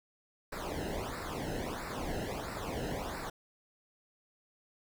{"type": "noise with flanger", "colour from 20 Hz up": "brown", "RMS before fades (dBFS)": -38, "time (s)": [0.52, 3.3], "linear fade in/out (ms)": 5, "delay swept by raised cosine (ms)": [0.31, 0.88], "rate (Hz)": 1.5, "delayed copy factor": -0.85, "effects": []}